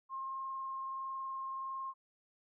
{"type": "tone with frequency modulation", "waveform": "sine", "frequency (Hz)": 1067, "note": "C6", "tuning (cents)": 34, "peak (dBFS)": -38, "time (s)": [0.09, 1.94], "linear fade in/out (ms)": 50, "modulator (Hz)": 21.5, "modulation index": 0.35, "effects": []}